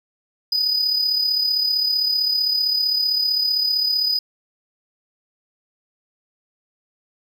triangle tone with amplitude modulation, 4975 Hz, D#8, 1 cent flat, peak -14 dBFS, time 0.52-4.19 s, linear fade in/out 5 ms, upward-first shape sine, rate 35.5 Hz, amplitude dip 50%, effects none

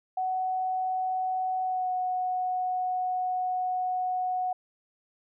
sine tone with pitch glide, 746 to 735.7 Hz, F#5 to F#5, +14 to -10 cents, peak -26 dBFS, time 0.17-4.53 s, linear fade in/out 5 ms, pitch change -24 cents, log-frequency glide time 1.63-1.9 s, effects none

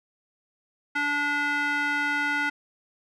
square tone with band-pass filter, 290 Hz, D4, 22 cents flat, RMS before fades -26 dBFS, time 0.95-2.5 s, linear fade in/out 10 ms, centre 1700 Hz, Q 3.4, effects none

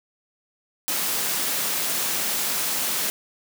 white high-pass noise, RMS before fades -25 dBFS, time 0.88-3.1 s, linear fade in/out 0 ms, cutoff 140 Hz, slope 24 dB/octave, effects none

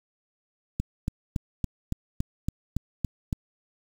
click train, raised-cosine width 5 ms, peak -14 dBFS, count 10, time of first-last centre 0.8-3.328 s, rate 3.56 Hz, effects 7-bit

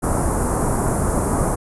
pink band-stop noise, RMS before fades -19 dBFS, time 0.02-1.56 s, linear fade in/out 20 ms, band 1200 to 9600 Hz, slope 24 dB/octave, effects resampled to 24000 Hz

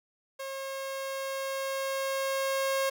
sawtooth tone with level ramp, 540 Hz, C#5, 45 cents flat, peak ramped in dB -32 to -22 dBFS, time 0.39-2.9 s, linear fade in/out 10 ms, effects none

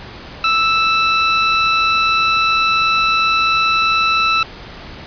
20% pulse tone, 1318.5 Hz, E6, in tune, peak -7 dBFS, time 0.44-4.43 s, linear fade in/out 2 ms, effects pink hiss -34 dBFS RMS until 5.06 s + resampled to 11025 Hz

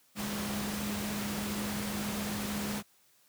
sine tone in noise, 206.6 Hz, G#3, 9 cents flat, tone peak -35 dBFS, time 0.15-2.83 s, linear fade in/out 50 ms, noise pink, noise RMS -37 dBFS, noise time 0.15-2.83 s, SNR -1 dB, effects white hiss -66 dBFS RMS until 3.28 s + high-pass 80 Hz 12 dB/octave

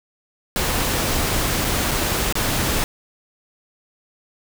pink noise with dropouts, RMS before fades -21 dBFS, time 0.56-2.84 s, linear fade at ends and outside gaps 0 ms, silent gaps 1.645-1.649 / 1.911-1.915 / 2.325-2.354 s, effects none

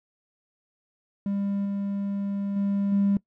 triangle tone with level steps, 199.6 Hz, G3, 32 cents sharp, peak -22 / -24 / -20 / -16 dBFS, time 1.26-3.17 s, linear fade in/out 2 ms, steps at 1.65 / 2.56 / 2.92 s, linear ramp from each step 5 ms, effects noise-tail reverb RT60 0.1 s tail -24 dB re dry + tanh soft clip ceiling -15 dBFS

